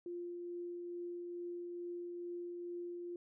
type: tone with tremolo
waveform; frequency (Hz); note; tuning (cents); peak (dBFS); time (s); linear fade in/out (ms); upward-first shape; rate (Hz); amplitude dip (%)
sine; 349.2; F4; 0; -40; 0.06-3.16; 2; triangle; 2.3; 25
effects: none